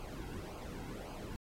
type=noise with flanger; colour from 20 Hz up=brown; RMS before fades=-45 dBFS; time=0-1.36 s; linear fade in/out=0 ms; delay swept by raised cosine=0.53 to 1.73 ms; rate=1.8 Hz; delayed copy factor=-0.7; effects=AAC 48 kbps